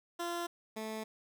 15% pulse tone pair in turn, 344.4 / 218.8 Hz, F4 / A3, -24 / -9 cents, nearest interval minor sixth, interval 785 cents, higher first, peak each -29 / -32 dBFS, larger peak first, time 0.19-0.47 / 0.76-1.04 s, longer neither, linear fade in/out 10 ms, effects none

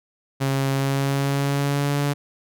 sawtooth tone with pitch glide, 136.2 to 143.22 Hz, C#3 to D3, -30 to -43 cents, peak -16 dBFS, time 0.4-2.14 s, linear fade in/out 20 ms, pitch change +87 cents, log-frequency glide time 0.72-1.98 s, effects none

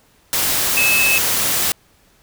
sine tone in noise, 2600 Hz, E7, 24 cents flat, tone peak -14 dBFS, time 0.77-1.18 s, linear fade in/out 0 ms, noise white, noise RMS -18 dBFS, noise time 0.33-1.72 s, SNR +1 dB, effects pink hiss -55 dBFS RMS until 2.22 s

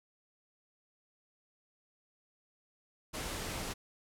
pink noise, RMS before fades -39 dBFS, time 3.13-3.74 s, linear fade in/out 20 ms, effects low-pass 12000 Hz 12 dB/octave

